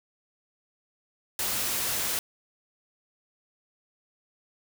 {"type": "noise", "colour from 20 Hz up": "white", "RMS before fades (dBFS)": -29, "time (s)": [1.39, 2.19], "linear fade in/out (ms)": 2, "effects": []}